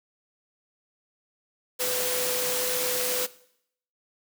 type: tone in noise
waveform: sine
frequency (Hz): 500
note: B4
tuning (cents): +21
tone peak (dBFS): -30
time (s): 1.79-3.27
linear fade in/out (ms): 20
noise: white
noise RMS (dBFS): -28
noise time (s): 1.79-3.27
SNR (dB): -5
effects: noise-tail reverb RT60 0.7 s tail -19 dB re dry + high-pass 150 Hz 12 dB/octave